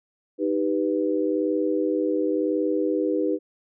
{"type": "chord", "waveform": "sine", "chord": "Eb augmented", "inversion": "none", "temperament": "equal", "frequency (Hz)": [311.1, 392, 493.9], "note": ["Eb4", "G4", "B4"], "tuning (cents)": [0, 0, 0], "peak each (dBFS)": [-24, -26, -26], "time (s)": [0.38, 3.39], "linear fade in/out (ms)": 50, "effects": []}